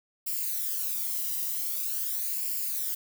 violet noise with flanger, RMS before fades -31 dBFS, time 0.26-2.95 s, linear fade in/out 10 ms, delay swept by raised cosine 0.4 to 1.03 ms, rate 0.45 Hz, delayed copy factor +0.65, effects none

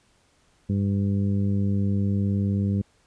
harmonic tone, 99.5 Hz, G2, 26 cents sharp, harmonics 1 / 2 / 3 / 4 / 5, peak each -23 / -24 / -36 / -39 / -42 dBFS, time 0.69-2.82 s, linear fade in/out 10 ms, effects pink hiss -63 dBFS RMS until 3.06 s + resampled to 22050 Hz

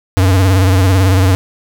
square tone with vibrato, 94.2 Hz, F#2, 32 cents sharp, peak -8 dBFS, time 0.17-1.35 s, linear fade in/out 0 ms, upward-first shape sine, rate 18 Hz, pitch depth 78 cents each way, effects none

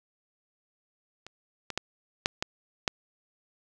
clicks, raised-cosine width 0.2 ms, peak -26 / -17 / -11 / -6 / -11 / -7 dBFS, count 6, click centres 1.266 / 1.703 / 1.776 / 2.259 / 2.425 / 2.878 s, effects none

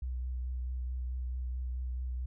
sine tone with vibrato, 62.6 Hz, B1, 24 cents sharp, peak -33 dBFS, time 0.02-2.26 s, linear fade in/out 5 ms, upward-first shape triangle, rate 4.6 Hz, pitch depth 25 cents each way, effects none

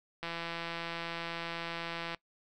click train, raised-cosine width 0.3 ms, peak -22 dBFS, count 323, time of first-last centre 0.23-2.147 s, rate 168 Hz, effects noise-tail reverb RT60 0.1 s tail -21 dB re dry

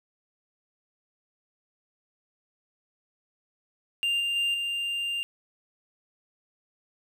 triangle tone with level steps, 2794 Hz, F7, in tune, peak -22 / -24 / -22 / -26 dBFS, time 4.03-5.23 s, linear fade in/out 0 ms, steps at 4.2 / 4.36 / 4.54 s, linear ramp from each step 2 ms, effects none

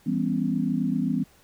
sine chord, C# half-diminished seventh, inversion first, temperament just, 166.31 / 199.57 / 249.5 / 277.2 Hz, E3 / G3 / B3 / C#4, +16 / +31 / +18 / 0 cents, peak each -29 / -28 / -26 / -30 dBFS, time 0.06-1.24 s, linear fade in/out 10 ms, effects pink hiss -58 dBFS RMS until 1.43 s

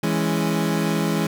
30% pulse chord, C# minor, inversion first, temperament equal, 164.81 / 207.7 / 277.2 Hz, E3 / G#3 / C#4, 0 / 0 / 0 cents, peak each -20 / -21 / -25 dBFS, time 0.03-1.27 s, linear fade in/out 5 ms, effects none

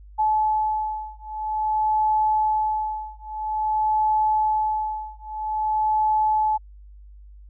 sine beating tone pair, 861 / 861.5 Hz, A5 / A5, -38 / -37 cents, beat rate 0.5 Hz, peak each -23 dBFS, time 0.18-6.58 s, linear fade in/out 20 ms, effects added 50 Hz sine -42 dBFS peak until 7.49 s

